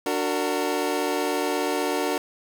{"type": "chord", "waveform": "25% pulse", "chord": "D augmented", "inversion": "none", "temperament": "equal with one note detuned", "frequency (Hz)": [293.7, 370, 458.2], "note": ["D4", "F#4", "A#4"], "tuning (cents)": [0, 0, -30], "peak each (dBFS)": -24, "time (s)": [0.06, 2.18], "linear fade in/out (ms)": 2, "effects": []}